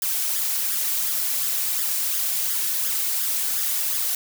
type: noise with flanger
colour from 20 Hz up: blue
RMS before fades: -24 dBFS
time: 0.02-4.15 s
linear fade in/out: 2 ms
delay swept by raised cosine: 0.58 to 2.78 ms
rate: 2.8 Hz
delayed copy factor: +0.6
effects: none